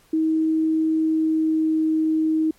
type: tone with pitch glide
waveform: sine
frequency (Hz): 317.7 to 315.7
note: D#4 to D#4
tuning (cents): +36 to +25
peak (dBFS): -17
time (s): 0.13-2.51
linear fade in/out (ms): 5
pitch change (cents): -11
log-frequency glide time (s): 0.95-1.84
effects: pink hiss -57 dBFS RMS until 2.58 s + MP3 64 kbps